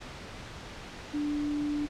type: tone in noise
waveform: sine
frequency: 294.1 Hz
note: D4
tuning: 3 cents sharp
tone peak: -28 dBFS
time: 1.13-1.87 s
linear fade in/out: 20 ms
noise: pink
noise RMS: -43 dBFS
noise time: 0-1.89 s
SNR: +12 dB
effects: low-pass 5000 Hz 12 dB/octave